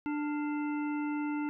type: harmonic tone with a mistuned harmonic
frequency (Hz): 296.1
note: D4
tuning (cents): +14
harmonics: 1 / 3 / 5 / 7 / 9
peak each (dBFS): -31 / -41 / -45 / -48 / -50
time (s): 0.06-1.49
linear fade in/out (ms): 0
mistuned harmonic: 5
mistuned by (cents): -100
effects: none